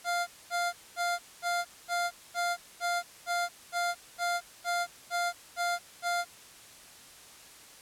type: tone bursts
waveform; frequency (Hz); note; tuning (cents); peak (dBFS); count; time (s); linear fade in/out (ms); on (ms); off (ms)
25% pulse; 698.5; F5; 0; -24; 14; 0.04-6.25; 50; 230; 230
effects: white hiss -52 dBFS RMS until 7.81 s + low-pass 11000 Hz 12 dB/octave